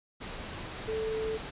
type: tone in noise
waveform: sine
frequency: 440 Hz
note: A4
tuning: in tune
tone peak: -30 dBFS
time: 0.87-1.38 s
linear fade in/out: 20 ms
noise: pink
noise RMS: -40 dBFS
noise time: 0.2-1.51 s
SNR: +7 dB
effects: resampled to 8000 Hz